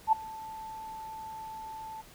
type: tone with ADSR envelope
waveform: sine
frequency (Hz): 880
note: A5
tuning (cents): 0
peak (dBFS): -17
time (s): 0.07-2.02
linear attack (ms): 55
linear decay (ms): 7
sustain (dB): -22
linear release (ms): 16
effects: pink hiss -54 dBFS RMS until 2.14 s